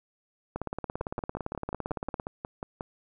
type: two click trains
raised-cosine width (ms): 1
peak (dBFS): -20 / -18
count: 11 / 30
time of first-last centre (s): 1.01-2.809 / 0.56-2.198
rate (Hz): 5.56 / 17.7
effects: none